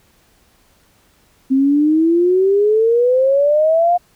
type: exponential sweep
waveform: sine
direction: up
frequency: 261.6 to 715 Hz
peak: -10 dBFS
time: 1.5-3.98 s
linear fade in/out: 20 ms
effects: pink hiss -55 dBFS RMS until 4.15 s